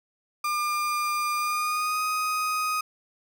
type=tone with pitch glide; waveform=35% pulse; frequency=1201 to 1251.3 Hz; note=D6 to D#6; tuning=+38 to +9 cents; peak=-23 dBFS; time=0.44-2.81 s; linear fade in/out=5 ms; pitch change=+71 cents; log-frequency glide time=1.36-2.02 s; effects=none